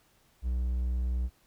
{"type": "tone", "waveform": "triangle", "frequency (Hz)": 61.74, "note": "B1", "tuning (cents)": 0, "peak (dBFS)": -25, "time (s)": [0.42, 1.3], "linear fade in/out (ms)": 50, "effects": ["pink hiss -66 dBFS RMS until 1.46 s"]}